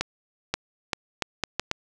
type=accelerating click train; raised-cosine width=0.2 ms; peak=-7 dBFS; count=7; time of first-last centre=0.01-1.714 s; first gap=530 ms; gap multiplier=0.74; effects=none